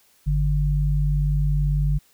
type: tone pair together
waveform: sine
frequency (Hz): 48.9 / 146.83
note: G1 / D3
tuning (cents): -4 / 0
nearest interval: octave + perfect fifth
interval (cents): 1904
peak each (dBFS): -20 / -21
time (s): 0.26-1.99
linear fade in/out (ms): 20
effects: white hiss -59 dBFS RMS until 2.13 s